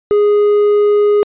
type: tone with hard clipping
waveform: sine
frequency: 414.1 Hz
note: G#4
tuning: 5 cents flat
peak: -9 dBFS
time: 0.11-1.23 s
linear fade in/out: 0 ms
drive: 3 dB
effects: resampled to 8000 Hz